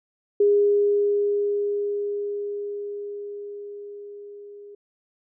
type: tone with level ramp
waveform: sine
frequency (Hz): 408.8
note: G#4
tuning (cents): -27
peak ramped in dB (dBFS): -14 to -40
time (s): 0.4-4.75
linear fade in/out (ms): 5
effects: none